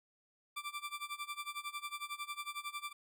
20% pulse tone with tremolo, 1174.7 Hz, D6, in tune, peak -33 dBFS, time 0.56-2.93 s, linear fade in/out 10 ms, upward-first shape sine, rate 11 Hz, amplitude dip 90%, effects none

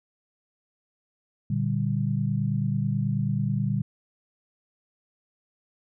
sine chord, G minor, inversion first, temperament just, 117.6 / 147 / 196 Hz, Bb2 / D3 / G3, +16 / +2 / 0 cents, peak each -27 / -27 / -28 dBFS, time 1.5-3.82 s, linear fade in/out 5 ms, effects none

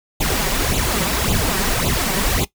pink noise with flanger, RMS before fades -19 dBFS, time 0.2-2.45 s, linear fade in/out 10 ms, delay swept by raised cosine 0.27 to 5.37 ms, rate 1.8 Hz, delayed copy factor +0.85, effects noise-tail reverb RT60 0.1 s tail -17 dB re dry

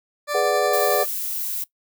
20% pulse tone with tremolo, 587.3 Hz, D5, in tune, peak -16 dBFS, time 0.27-1.06 s, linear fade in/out 50 ms, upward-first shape triangle, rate 11 Hz, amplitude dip 25%
sine chord, G# half-diminished seventh, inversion none, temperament equal, 415.3 / 493.9 / 587.3 / 740 Hz, G#4 / B4 / D5 / F#5, 0 / 0 / 0 / 0 cents, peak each -24 dBFS, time 0.34-1.04 s, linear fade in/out 10 ms
violet noise, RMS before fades -27 dBFS, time 0.73-1.64 s, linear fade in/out 5 ms
effects noise-tail reverb RT60 0.1 s tail -19 dB re dry

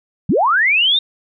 sine linear sweep, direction up, 123.3 to 3729 Hz, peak -11 dBFS, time 0.29-0.99 s, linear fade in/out 5 ms, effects none

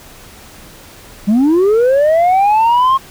sine linear sweep, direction up, 193.6 to 1084 Hz, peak -5 dBFS, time 1.27-2.98 s, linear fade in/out 20 ms, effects tanh soft clip ceiling -7 dBFS + pink hiss -38 dBFS RMS until 3.1 s

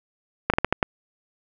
slowing click train, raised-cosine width 0.5 ms, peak -3 dBFS, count 6, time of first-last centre 0.5-0.828 s, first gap 37 ms, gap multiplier 1.29, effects none

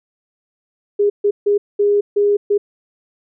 sine tone bursts at uneven times, 409.2 Hz, G#4, 26 cents flat, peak -11 dBFS, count 6, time 0.99-1.1 / 1.24-1.31 / 1.46-1.58 / 1.79-2.01 / 2.16-2.37 / 2.5-2.58 s, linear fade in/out 10 ms, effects none

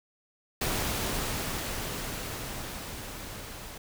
pink noise with level ramp, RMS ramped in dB -29 to -43 dBFS, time 0.61-3.78 s, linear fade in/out 5 ms, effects none

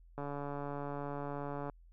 click train, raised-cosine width 1 ms, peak -27 dBFS, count 218, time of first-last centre 0.18-1.697 s, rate 143 Hz, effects added 42 Hz sine -56 dBFS peak until 1.92 s

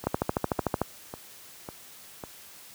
two click trains, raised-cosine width 1 ms, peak -22 / -10 dBFS, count 5 / 11, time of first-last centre 0.04-2.238 / 0.07-0.816 s, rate 1.82 / 13.4 Hz, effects white hiss -49 dBFS RMS until 2.74 s + high-pass 60 Hz 12 dB/octave

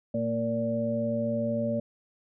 harmonic tone with a mistuned harmonic, 116 Hz, A#2, 8 cents flat, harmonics 1 / 2 / 4 / 5, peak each -35 / -29 / -39 / -29 dBFS, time 0.14-1.8 s, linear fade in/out 5 ms, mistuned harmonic 2, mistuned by -21 cents, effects none

